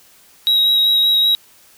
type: tone with vibrato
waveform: triangle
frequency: 3831 Hz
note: A#7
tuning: 47 cents sharp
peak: -10 dBFS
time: 0.47-1.35 s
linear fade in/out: 0 ms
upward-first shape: sine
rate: 5.2 Hz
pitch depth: 13 cents each way
effects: white hiss -49 dBFS RMS until 1.77 s